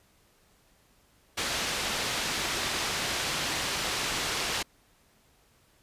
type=low-pass noise; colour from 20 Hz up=white; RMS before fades=-31 dBFS; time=1.37-4.63 s; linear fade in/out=10 ms; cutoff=4900 Hz; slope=12 dB/octave; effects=pink hiss -64 dBFS RMS until 5.82 s + resampled to 32000 Hz